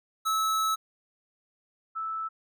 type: tone pair in turn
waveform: square / sine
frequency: 1300 / 1314.3 Hz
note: E6 / E6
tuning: -24 / -6 cents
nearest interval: unison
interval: 18 cents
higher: second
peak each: -25 / -30 dBFS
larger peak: first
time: 0.25-0.76 / 1.95-2.29 s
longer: first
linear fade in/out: 20 ms
effects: none